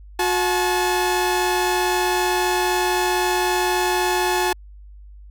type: tone pair together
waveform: sawtooth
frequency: 362.3 / 860 Hz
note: F#4 / A5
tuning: -36 / -40 cents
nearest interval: octave + minor third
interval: 1496 cents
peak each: -17 dBFS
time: 0.19-4.53 s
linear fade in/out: 5 ms
effects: added 50 Hz sine -39 dBFS peak until 5.3 s